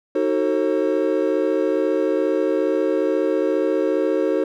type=chord; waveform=triangle; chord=D# diminished seventh; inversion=none; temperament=just; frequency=311.1 / 373.4 / 448 / 537.6 Hz; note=D#4 / F#4 / A4 / C5; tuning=0 / +16 / +31 / +47 cents; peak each=-21 dBFS; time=0.15-4.44 s; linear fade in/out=5 ms; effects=none